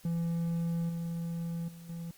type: tone with level steps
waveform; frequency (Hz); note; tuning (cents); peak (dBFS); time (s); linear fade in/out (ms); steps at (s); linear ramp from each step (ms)
triangle; 168.1; E3; +34; -27 / -31 / -44 / -35; 0.05-2.11; 2; 0.89 / 1.68 / 1.89; 5
effects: white hiss -59 dBFS RMS until 2.17 s + Opus 48 kbps